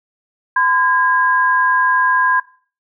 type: tone pair together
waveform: sine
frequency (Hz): 1018 / 1628.6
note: C6 / G#6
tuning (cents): -48 / -34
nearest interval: minor sixth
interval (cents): 814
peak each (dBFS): -14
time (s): 0.56-2.4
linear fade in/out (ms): 5
effects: noise-tail reverb RT60 0.4 s tail -19 dB re dry